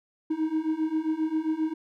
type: beating tone pair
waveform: triangle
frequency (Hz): 311.1 / 318.6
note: D#4 / D#4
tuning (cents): 0 / +41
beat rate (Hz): 7.5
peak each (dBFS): -27 / -25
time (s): 0.3-1.74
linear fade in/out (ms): 10
effects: none